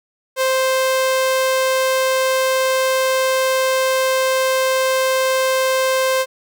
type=tone; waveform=sawtooth; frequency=523.3 Hz; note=C5; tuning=in tune; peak=-11 dBFS; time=0.36-6.26 s; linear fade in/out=50 ms; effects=none